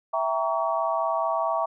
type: chord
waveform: sine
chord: E diminished seventh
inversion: none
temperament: equal with one note detuned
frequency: 659.3 / 784 / 932.3 / 1128.1 Hz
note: E5 / G5 / Bb5 / Db6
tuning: 0 / 0 / 0 / +30 cents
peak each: -26 / -31 / -29 / -28 dBFS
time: 0.13-1.66 s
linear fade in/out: 10 ms
effects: none